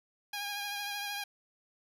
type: tone with vibrato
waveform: 10% pulse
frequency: 815 Hz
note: G#5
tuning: 33 cents flat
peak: -27 dBFS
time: 0.33-1.24 s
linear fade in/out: 5 ms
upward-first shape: triangle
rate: 13 Hz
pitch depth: 31 cents each way
effects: none